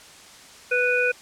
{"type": "harmonic tone", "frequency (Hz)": 493.9, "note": "B4", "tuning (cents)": 0, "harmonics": [1, 3, 5], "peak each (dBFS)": [-23, -23, -23], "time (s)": [0.71, 1.12], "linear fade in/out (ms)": 10, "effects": ["white hiss -46 dBFS RMS until 1.21 s", "low-pass 8000 Hz 12 dB/octave"]}